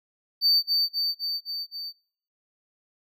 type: tone with echo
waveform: triangle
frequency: 4583 Hz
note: D8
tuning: 43 cents flat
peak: -16 dBFS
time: 0.41-0.63 s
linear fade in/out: 50 ms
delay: 260 ms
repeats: 5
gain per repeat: -3 dB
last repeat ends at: 1.93 s
effects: noise-tail reverb RT60 0.6 s tail -24 dB re dry